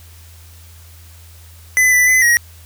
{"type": "tone with pitch steps", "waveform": "square", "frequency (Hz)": [2012, 1985, 2024, 1895], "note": ["B6", "B6", "B6", "A#6"], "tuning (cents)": [32, 8, 42, 28], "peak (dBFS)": -10, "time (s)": [1.77, 2.37], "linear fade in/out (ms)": 0, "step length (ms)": 150, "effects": ["added 83 Hz sine -39 dBFS peak until 2.65 s", "white hiss -46 dBFS RMS until 2.65 s"]}